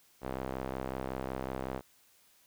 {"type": "tone with band-pass filter", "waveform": "sawtooth", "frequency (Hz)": 65.41, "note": "C2", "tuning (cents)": 0, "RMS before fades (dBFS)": -38, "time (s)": [0.21, 1.82], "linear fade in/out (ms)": 50, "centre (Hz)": 620, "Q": 0.8, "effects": ["white hiss -65 dBFS RMS until 2.46 s"]}